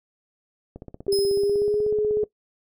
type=click train; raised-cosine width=2 ms; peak=-24 dBFS; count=25; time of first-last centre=0.76-2.232 s; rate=16.3 Hz
type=tone with pitch glide; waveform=sine; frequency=396.8 to 422.8 Hz; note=G4 to G#4; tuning=+21 to +31 cents; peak=-19 dBFS; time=1.08-2.24 s; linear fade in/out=2 ms; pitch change=+110 cents; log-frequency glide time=1.29-1.87 s
type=tone with exponential decay; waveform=sawtooth; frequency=5120 Hz; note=D#8; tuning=49 cents sharp; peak=-22 dBFS; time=1.12-1.91 s; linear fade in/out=5 ms; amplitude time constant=170 ms
effects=noise-tail reverb RT60 0.1 s tail -19 dB re dry